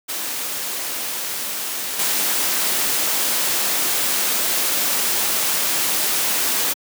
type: noise with level steps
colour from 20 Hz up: white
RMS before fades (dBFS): -26 / -20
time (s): 0.08-6.74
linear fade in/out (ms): 20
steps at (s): 1.99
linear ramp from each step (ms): 2
effects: high-pass 200 Hz 12 dB/octave